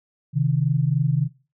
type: tone pair together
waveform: sine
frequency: 132.15 / 155.56 Hz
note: C3 / D#3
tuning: +18 / 0 cents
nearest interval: minor third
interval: 282 cents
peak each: -20 dBFS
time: 0.33-1.29 s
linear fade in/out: 50 ms
effects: noise-tail reverb RT60 0.3 s tail -17 dB re dry